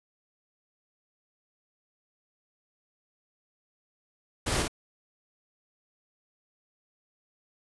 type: noise with echo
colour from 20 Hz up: pink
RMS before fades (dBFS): -29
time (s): 4.46-4.63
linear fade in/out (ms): 10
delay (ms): 51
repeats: 1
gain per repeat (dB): -2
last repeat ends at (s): 4.681
effects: resampled to 24000 Hz